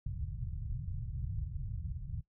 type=low-pass noise; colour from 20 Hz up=white; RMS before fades=-39 dBFS; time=0.06-2.21 s; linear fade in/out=5 ms; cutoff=140 Hz; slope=48 dB/octave; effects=noise-tail reverb RT60 0.1 s tail -17 dB re dry